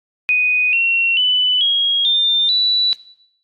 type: tone with pitch steps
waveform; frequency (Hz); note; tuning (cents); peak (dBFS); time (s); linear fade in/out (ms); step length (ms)
sine; 2489 / 2730 / 2994 / 3284 / 3602 / 3951; D#7 / F7 / F#7 / G#7 / A7 / B7; 0 / -40 / +20 / -20 / +40 / 0; -12; 0.29-2.93; 0; 440
effects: noise-tail reverb RT60 0.7 s tail -17 dB re dry + AAC 64 kbps